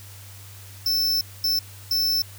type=tone bursts at uneven times; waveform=square; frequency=5310 Hz; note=E8; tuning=12 cents sharp; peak=-20 dBFS; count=3; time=0.86-1.21 / 1.44-1.59 / 1.91-2.22 s; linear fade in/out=2 ms; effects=added 98 Hz sine -42 dBFS peak until 2.38 s + white hiss -46 dBFS RMS until 2.38 s